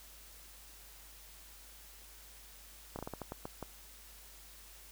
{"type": "slowing click train", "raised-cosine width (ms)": 1, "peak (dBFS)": -26, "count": 9, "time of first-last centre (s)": [2.96, 3.627], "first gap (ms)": 29, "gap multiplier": 1.29, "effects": ["added 50 Hz sine -58 dBFS peak until 4.91 s", "white hiss -56 dBFS RMS until 4.91 s"]}